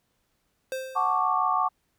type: tone with exponential decay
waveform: square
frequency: 523.3 Hz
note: C5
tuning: in tune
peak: -28 dBFS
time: 0.72-1.41 s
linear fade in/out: 1 ms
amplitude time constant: 150 ms
type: chord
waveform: sine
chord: D major seventh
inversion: first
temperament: equal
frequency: 740 / 880 / 1108.7 / 1174.7 Hz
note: F#5 / A5 / C#6 / D6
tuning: 0 / 0 / 0 / 0 cents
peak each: -28 / -29 / -26 / -26 dBFS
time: 0.95-1.69 s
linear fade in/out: 20 ms
effects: pink hiss -73 dBFS RMS until 1.98 s